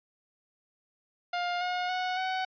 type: tone with pitch steps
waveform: sawtooth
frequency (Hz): 706 / 720.4 / 735.1 / 750.1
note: F5 / F#5 / F#5 / F#5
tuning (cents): +19 / -46 / -11 / +23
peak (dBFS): -25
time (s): 1.33-2.45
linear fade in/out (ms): 5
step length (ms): 280
effects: resampled to 11025 Hz